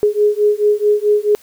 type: beating tone pair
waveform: sine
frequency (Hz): 415.3 / 419.9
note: G#4 / G#4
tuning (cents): 0 / +19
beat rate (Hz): 4.6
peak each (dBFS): -14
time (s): 0.03-1.35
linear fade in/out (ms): 0
effects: white hiss -47 dBFS RMS until 1.42 s